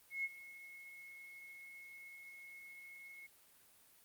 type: tone with ADSR envelope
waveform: sine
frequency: 2174 Hz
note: C#7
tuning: 34 cents flat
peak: -34 dBFS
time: 0.1-3.27 s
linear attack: 140 ms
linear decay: 38 ms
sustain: -17 dB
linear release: 10 ms
effects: white hiss -66 dBFS RMS until 4.04 s + Opus 32 kbps